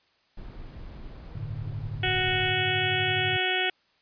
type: noise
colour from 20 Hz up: brown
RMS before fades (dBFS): -41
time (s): 0.37-2.5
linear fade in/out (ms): 5
type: chord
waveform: sine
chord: G suspended second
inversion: none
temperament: equal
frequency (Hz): 98 / 110 / 146.83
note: G2 / A2 / D3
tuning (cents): 0 / 0 / 0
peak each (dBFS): -38 / -34 / -37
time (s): 1.35-3.37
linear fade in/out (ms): 5
type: harmonic tone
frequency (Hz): 370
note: F#4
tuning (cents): 0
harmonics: 1 / 2 / 4 / 5 / 6 / 7 / 8 / 9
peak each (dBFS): -32 / -32 / -32 / -32 / -32 / -32 / -32 / -32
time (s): 2.03-3.7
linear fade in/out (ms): 5
effects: white hiss -66 dBFS RMS until 4.01 s + resampled to 11025 Hz